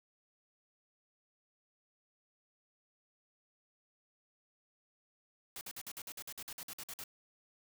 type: noise bursts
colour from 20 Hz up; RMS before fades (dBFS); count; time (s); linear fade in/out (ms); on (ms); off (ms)
white; -45; 15; 5.56-7.039; 2; 51; 51
effects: none